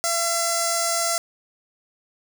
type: tone with notch filter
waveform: 5% pulse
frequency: 677 Hz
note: E5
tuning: 46 cents sharp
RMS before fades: -23 dBFS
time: 0.04-1.18 s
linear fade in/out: 0 ms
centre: 3000 Hz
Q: 0.56
effects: none